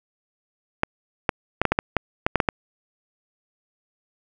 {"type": "clicks", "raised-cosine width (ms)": 0.5, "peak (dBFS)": -3, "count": 11, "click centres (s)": [0.834, 1.292, 1.616, 1.653, 1.72, 1.789, 1.967, 2.265, 2.357, 2.402, 2.488], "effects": []}